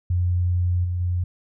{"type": "tone with level steps", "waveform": "sine", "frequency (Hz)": 88.9, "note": "F2", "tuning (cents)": 31, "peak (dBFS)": [-18, -22, -20], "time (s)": [0.1, 1.24], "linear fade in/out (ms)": 5, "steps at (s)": [0.84, 1], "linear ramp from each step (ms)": 10, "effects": []}